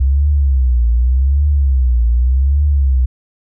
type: tone with vibrato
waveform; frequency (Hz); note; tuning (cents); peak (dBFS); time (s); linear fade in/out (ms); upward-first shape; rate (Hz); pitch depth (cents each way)
sine; 65.1; C2; -8; -9; 0-3.06; 10; triangle; 0.85; 220
effects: none